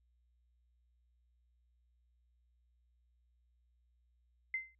sine tone with exponential decay, 2072 Hz, C7, 17 cents flat, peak -31 dBFS, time 4.54-4.75 s, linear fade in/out 2 ms, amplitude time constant 45 ms, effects added 60 Hz sine -70 dBFS peak until 4.79 s

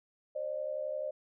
sine tone pair together, 532 / 603.5 Hz, C5 / D5, +29 / +47 cents, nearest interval major second, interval 218 cents, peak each -38 / -35 dBFS, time 0.35-1.11 s, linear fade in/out 10 ms, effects none

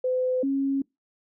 sine tone pair in turn, 509 / 273.7 Hz, C5 / C#4, -48 / -22 cents, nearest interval major seventh, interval 1074 cents, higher first, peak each -22 dBFS, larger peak neither, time 0.04-0.43 / 0.43-0.82 s, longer neither, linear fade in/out 5 ms, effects noise-tail reverb RT60 0.2 s tail -25 dB re dry

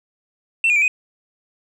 sine tone with pitch steps, 2691 / 2440 / 2324 / 2499 Hz, E7 / D#7 / D7 / D#7, +35 / -34 / -19 / +7 cents, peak -11 dBFS, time 0.64-0.88 s, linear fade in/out 2 ms, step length 60 ms, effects tanh soft clip ceiling -12 dBFS

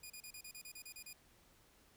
10% pulse tone bursts, 2453 Hz, D#7, 25 cents flat, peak -40 dBFS, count 11, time 0.03-1.131 s, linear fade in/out 5 ms, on 71 ms, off 32 ms, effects pink hiss -68 dBFS RMS until 1.96 s

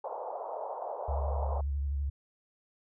pink band-pass noise, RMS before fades -38 dBFS, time 0.04-1.61 s, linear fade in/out 5 ms, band 490 to 980 Hz, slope 48 dB/octave
sine tone with vibrato, 70.4 Hz, C#2, 27 cents sharp, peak -29 dBFS, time 1.08-2.1 s, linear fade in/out 10 ms, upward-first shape square, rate 12 Hz, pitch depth 43 cents each way
effects none

